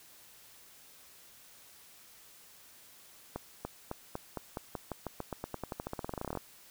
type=accelerating click train; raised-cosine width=1 ms; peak=-22 dBFS; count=30; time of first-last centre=3.36-6.373 s; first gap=290 ms; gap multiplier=0.91; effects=white hiss -57 dBFS RMS until 6.7 s